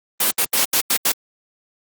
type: noise bursts at uneven times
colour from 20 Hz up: white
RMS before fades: -17 dBFS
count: 6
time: 0.2-0.31 / 0.38-0.45 / 0.53-0.65 / 0.73-0.81 / 0.9-0.97 / 1.05-1.12 s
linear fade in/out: 5 ms
effects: high-pass 200 Hz 12 dB/octave + Opus 32 kbps